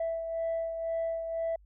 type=beating tone pair; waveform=sine; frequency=659.3 / 661.3 Hz; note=E5 / E5; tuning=0 / +5 cents; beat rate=2 Hz; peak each=-29 / -38 dBFS; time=0-1.56 s; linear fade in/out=5 ms; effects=tanh soft clip ceiling -26 dBFS + added 50 Hz sine -55 dBFS peak until 1.65 s